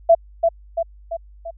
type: tone with echo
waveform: sine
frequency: 668 Hz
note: E5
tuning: 23 cents sharp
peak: -7 dBFS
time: 0.09-0.15 s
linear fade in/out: 10 ms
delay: 340 ms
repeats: 4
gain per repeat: -5 dB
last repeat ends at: 1.51 s
effects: added 50 Hz sine -42 dBFS peak until 1.57 s